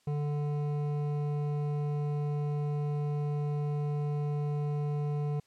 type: tone with hard clipping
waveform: triangle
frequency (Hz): 146.83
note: D3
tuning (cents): 0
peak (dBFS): -31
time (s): 0.07-5.4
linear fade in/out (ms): 5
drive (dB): 15
effects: white hiss -69 dBFS RMS until 5.46 s + low-pass 8000 Hz 12 dB/octave